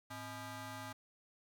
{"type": "ring-modulated tone", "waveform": "15% pulse", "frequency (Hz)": 370, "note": "F#4", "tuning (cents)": 0, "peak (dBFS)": -35, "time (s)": [0.1, 0.93], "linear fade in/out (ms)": 10, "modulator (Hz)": 478, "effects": []}